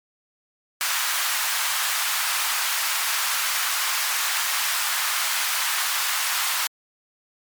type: high-pass noise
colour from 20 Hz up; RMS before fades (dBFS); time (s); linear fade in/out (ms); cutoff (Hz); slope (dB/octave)
pink; -24; 0.81-6.67; 0; 1000; 24
effects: MP3 96 kbps